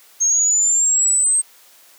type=linear sweep; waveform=sine; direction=up; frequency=6420 to 8372 Hz; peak=-13 dBFS; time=0.2-1.42 s; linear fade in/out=20 ms; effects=white hiss -49 dBFS RMS until 1.98 s + high-pass 400 Hz 12 dB/octave